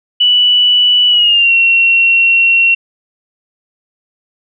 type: tone with pitch glide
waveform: sine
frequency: 2960 to 2730 Hz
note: F#7 to F7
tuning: 0 to -40 cents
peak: -6 dBFS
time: 0.2-2.75 s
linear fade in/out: 10 ms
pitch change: -140 cents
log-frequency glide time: 1.08-1.53 s
effects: none